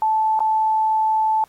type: tone with dropouts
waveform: sine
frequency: 874 Hz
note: A5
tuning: 12 cents flat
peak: -15 dBFS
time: 0.02-1.44 s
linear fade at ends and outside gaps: 1 ms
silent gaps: 0.392-0.404 s
effects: pink hiss -55 dBFS RMS until 1.48 s + MP3 64 kbps